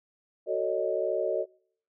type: chord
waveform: sine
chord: D# half-diminished seventh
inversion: first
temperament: just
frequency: 373.4 / 448 / 560 / 622.3 Hz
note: F#4 / A4 / C#5 / D#5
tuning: +16 / +31 / +18 / 0 cents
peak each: -32 / -32 / -31 / -30 dBFS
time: 0.46-1.46 s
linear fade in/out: 50 ms
effects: noise-tail reverb RT60 0.6 s tail -26 dB re dry